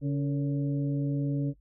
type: harmonic tone with a mistuned harmonic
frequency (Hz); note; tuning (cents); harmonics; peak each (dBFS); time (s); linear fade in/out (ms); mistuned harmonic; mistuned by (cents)
141.4; C#3; +35; 1 / 2 / 3 / 4; -27 / -30 / -41 / -43; 0.01-1.54; 50; 3; +120
effects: noise-tail reverb RT60 0.1 s tail -18 dB re dry + added 50 Hz sine -58 dBFS peak until 1.6 s